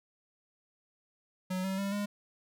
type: tone with pitch steps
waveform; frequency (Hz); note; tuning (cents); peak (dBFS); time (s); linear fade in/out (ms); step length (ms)
square; 185 / 191.3 / 197.82 / 204.6; F#3 / G3 / G3 / G#3; 0 / -42 / +16 / -26; -32; 1.5-2.06; 10; 140
effects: none